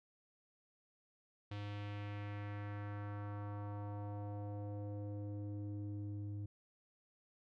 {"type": "tone with low-pass filter sweep", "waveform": "square", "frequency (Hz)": 102.7, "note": "G#2", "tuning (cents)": -19, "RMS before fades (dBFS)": -44, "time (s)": [1.51, 6.46], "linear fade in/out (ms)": 5, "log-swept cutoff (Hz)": [3500, 230], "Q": 1.8, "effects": []}